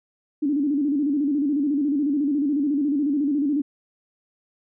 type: tone with vibrato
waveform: sine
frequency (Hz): 287.2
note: D4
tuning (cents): -39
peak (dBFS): -19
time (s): 0.42-3.62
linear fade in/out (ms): 10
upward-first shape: square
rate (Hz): 14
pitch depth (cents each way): 84
effects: none

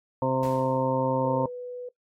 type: harmonic tone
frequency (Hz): 131.1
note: C3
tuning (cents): +4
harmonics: 1 / 2 / 3 / 4 / 5 / 7 / 8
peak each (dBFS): -30 / -29 / -36 / -26 / -37 / -28 / -37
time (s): 0.22-1.46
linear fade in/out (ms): 2
type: noise with exponential decay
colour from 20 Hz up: pink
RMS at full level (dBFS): -41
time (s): 0.43-0.99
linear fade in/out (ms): 1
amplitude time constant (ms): 120
type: tone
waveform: sine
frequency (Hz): 493.9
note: B4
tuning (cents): 0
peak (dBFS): -33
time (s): 1.24-1.89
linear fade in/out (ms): 5
effects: noise-tail reverb RT60 0.1 s tail -18 dB re dry + MP3 64 kbps

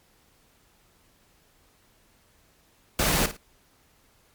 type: noise with echo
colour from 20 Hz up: pink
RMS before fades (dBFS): -23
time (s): 2.99-3.26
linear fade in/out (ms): 2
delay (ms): 54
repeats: 2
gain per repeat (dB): -12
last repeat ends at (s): 3.368
effects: pink hiss -62 dBFS RMS until 4.34 s + MP3 96 kbps

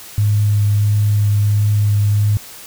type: tone with vibrato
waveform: sine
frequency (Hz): 103.83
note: G#2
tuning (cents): 0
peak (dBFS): -11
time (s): 0.18-2.37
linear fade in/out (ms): 0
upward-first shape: sine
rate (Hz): 1.5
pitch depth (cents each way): 11
effects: white hiss -36 dBFS RMS until 2.66 s

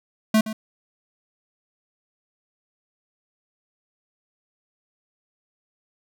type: tone with echo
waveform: square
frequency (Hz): 217.9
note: A3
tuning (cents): -17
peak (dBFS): -15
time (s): 0.34-0.41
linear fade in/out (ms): 5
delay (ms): 120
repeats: 1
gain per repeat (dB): -13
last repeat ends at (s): 0.53
effects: none

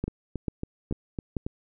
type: two click trains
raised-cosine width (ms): 3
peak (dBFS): -15 / -18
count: 4 / 6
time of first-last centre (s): 0.04-1.367 / 0.08-1.465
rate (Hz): 2.26 / 3.61
effects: none

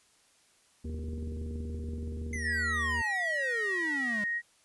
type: harmonic tone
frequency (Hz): 78.6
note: D#2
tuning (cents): +18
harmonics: 1 / 3 / 5 / 6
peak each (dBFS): -35 / -42 / -49 / -50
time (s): 0.84-3.02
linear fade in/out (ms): 10
type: click train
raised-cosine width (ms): 3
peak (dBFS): -32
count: 33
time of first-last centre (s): 0.85-2.359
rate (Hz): 21.2
type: exponential sweep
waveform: square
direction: down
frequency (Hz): 2093 to 200.8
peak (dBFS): -36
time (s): 2.33-4.24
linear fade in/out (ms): 2
type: tone with vibrato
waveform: sine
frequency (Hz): 1900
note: A#6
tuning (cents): +33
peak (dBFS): -29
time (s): 2.42-4.42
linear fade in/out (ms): 50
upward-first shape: sine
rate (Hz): 1.5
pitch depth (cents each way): 31
effects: white hiss -65 dBFS RMS until 4.64 s + resampled to 24000 Hz

